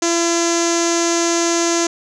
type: tone with low-pass filter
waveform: sawtooth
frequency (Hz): 338.5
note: E4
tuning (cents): +46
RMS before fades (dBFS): -17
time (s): 0.02-1.87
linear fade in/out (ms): 5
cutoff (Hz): 6500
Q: 6.7
effects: none